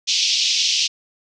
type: band-pass noise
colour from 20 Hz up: white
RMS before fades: -19 dBFS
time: 0.07-0.88 s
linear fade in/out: 20 ms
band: 2600 to 6000 Hz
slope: 48 dB/octave
effects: none